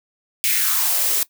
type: noise with high-pass filter sweep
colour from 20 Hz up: blue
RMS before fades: -19 dBFS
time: 0.44-1.23 s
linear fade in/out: 0 ms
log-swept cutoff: 2500 to 310 Hz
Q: 3.5
effects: noise-tail reverb RT60 0.1 s tail -19 dB re dry